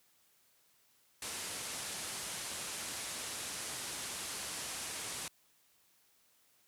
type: low-pass noise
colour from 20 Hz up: white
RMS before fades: -42 dBFS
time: 1.22-5.28 s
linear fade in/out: 2 ms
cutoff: 11000 Hz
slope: 48 dB/octave
effects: white hiss -70 dBFS RMS until 6.67 s + high-pass 60 Hz 12 dB/octave